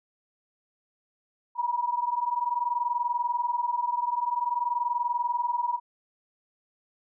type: tone pair together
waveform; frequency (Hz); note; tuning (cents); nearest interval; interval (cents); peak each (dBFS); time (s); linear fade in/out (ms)
sine; 949 / 969.5; A#5 / B5; +31 / -32; unison; 37; -29 / -27; 1.55-5.8; 50
effects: none